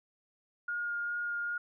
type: tone with vibrato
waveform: sine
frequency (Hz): 1422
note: F6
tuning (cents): +31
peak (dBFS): -32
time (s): 0.68-1.58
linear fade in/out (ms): 5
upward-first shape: sine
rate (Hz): 2.5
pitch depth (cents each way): 9
effects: none